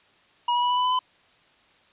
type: tone with pitch steps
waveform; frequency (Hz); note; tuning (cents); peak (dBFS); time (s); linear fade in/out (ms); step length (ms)
square; 964 / 971.8 / 979.7 / 987.7 / 995.7 / 1003.8 / 1011.9; B5 / B5 / B5 / B5 / B5 / B5 / B5; -42 / -28 / -14 / 0 / +14 / +28 / +42; -21; 0.48-0.991; 5; 73
effects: white hiss -59 dBFS RMS until 1.92 s + resampled to 8000 Hz